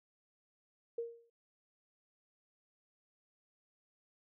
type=tone with exponential decay; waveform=sine; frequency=466.2 Hz; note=A#4; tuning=in tune; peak=-33 dBFS; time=0.98-1.3 s; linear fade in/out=5 ms; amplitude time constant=69 ms; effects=none